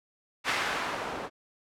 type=noise with low-pass filter sweep; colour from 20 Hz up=blue; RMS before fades=-32 dBFS; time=0.44-1.3 s; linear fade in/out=50 ms; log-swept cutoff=2000 to 670 Hz; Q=0.85; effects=none